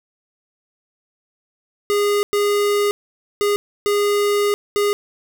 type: tone bursts at uneven times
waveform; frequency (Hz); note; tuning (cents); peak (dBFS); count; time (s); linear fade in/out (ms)
square; 410; G#4; -22; -16; 5; 1.9-2.23 / 2.33-2.91 / 3.41-3.56 / 3.86-4.54 / 4.76-4.93; 0
effects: none